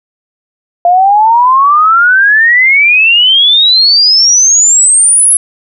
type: exponential sweep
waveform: sine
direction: up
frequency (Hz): 689 to 10970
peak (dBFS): -3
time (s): 0.85-5.37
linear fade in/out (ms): 2
effects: none